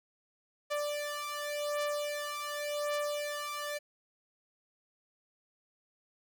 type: beating tone pair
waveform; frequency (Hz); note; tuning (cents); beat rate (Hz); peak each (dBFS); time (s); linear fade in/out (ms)
sawtooth; 587.3 / 588.19; D5 / D5; 0 / +3; 0.89; -33 / -32; 0.7-3.79; 20
effects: none